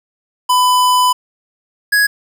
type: tone pair in turn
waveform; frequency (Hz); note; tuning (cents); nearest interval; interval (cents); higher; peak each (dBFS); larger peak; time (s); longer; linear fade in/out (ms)
square; 1000 / 1666.8; B5 / G#6; +21 / +6; major sixth; 885; second; -10; neither; 0.49-1.13 / 1.92-2.07; first; 10
effects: 7-bit